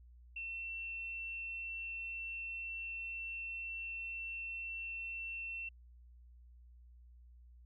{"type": "tone", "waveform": "sine", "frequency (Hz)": 2699, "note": "E7", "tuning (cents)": 40, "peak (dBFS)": -40, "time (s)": [0.36, 5.69], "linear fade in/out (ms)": 5, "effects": ["added 60 Hz sine -56 dBFS peak until 7.65 s"]}